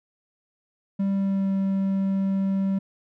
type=tone with pitch glide; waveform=triangle; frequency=196.3 to 193.93 Hz; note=G3 to G3; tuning=+3 to -18 cents; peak=-19 dBFS; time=0.99-2.79 s; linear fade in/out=10 ms; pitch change=-21 cents; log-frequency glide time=1.11-1.51 s; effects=none